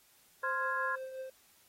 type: tone with tremolo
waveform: triangle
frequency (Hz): 523.3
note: C5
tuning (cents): 0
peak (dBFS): -36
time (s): 0.43-1.3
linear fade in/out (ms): 5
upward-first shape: triangle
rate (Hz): 5.5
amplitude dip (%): 50
type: chord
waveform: sine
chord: F minor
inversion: second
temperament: equal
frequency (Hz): 1046.5 / 1396.9 / 1661.2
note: C6 / F6 / Ab6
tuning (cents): 0 / 0 / 0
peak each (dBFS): -35 / -38 / -35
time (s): 0.43-0.96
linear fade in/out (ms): 10
effects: white hiss -65 dBFS RMS until 1.68 s + AAC 48 kbps